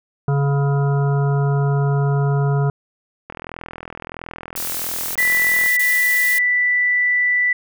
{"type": "harmonic tone", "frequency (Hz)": 140.6, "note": "C#3", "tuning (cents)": 25, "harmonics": [1, 3, 5, 7, 9, 10], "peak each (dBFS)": [-15, -25, -29, -32, -34, -35], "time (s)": [0.28, 2.7], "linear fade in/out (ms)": 2}
{"type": "click train", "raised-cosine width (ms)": 0.5, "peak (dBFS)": -16, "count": 99, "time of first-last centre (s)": [3.3, 5.661], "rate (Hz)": 41.5}
{"type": "noise bursts", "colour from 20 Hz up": "blue", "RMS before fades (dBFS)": -25, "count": 3, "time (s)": [4.56, 6.384], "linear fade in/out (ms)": 0, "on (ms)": 590, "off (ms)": 27}
{"type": "tone", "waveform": "sine", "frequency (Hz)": 1975.5, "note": "B6", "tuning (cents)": 0, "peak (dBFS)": -14, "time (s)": [5.18, 7.53], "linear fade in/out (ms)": 5}
{"effects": []}